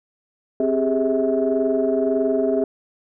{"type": "tone cluster", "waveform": "sine", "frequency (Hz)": [263.4, 397.4, 419.1, 647], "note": ["C4", "G4", "G#4", "E5"], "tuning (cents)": [12, 24, 16, -32], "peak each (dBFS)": -22, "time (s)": [0.6, 2.64], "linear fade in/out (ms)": 2, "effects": ["tanh soft clip ceiling -9 dBFS"]}